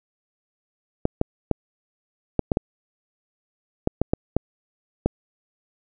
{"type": "clicks", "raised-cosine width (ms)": 2, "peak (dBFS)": -5, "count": 11, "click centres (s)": [1.054, 1.214, 1.513, 2.393, 2.518, 2.571, 3.874, 4.016, 4.135, 4.366, 5.06], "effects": []}